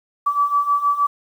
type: beating tone pair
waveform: sine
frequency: 1148 / 1154.4 Hz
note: D6 / D6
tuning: -40 / -30 cents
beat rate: 6.4 Hz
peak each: -21 / -17 dBFS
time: 0.26-1.07 s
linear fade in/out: 10 ms
effects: 8-bit